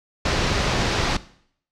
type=low-pass noise; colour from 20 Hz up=pink; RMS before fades=-22 dBFS; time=0.25-1.17 s; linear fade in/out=5 ms; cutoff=5800 Hz; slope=24 dB/octave; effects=noise-tail reverb RT60 0.6 s tail -17 dB re dry